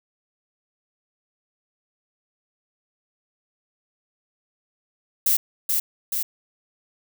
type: noise with echo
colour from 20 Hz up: violet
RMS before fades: -19 dBFS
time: 5.26-5.37 s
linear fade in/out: 5 ms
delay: 430 ms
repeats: 2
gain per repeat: -3 dB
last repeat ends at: 6.23 s
effects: none